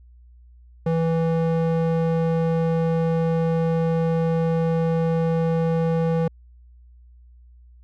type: tone with band-pass filter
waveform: square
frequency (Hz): 164.3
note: E3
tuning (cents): -5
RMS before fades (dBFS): -21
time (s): 0.86-6.28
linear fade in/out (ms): 5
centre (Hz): 370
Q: 1.3
effects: added 60 Hz sine -46 dBFS peak until 7.83 s